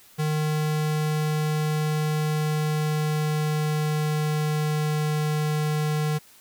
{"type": "tone with pitch glide", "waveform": "square", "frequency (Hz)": [153.1, 152.04], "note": ["D#3", "D#3"], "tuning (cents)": [-28, -40], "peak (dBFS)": -23, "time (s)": [0.18, 6.19], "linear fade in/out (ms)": 20, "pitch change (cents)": -12, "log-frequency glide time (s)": [2.19, 5.16], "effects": ["white hiss -53 dBFS RMS until 6.4 s"]}